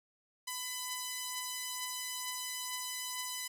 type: beating tone pair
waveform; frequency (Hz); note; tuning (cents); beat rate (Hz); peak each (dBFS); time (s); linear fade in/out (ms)
5% pulse; 1002 / 1004.2; B5 / B5; +25 / +29; 2.2; -26 / -33; 0.47-3.48; 10
effects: none